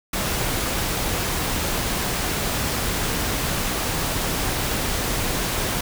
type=noise; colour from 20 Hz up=pink; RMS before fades=-24 dBFS; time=0.13-5.81 s; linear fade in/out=5 ms; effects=none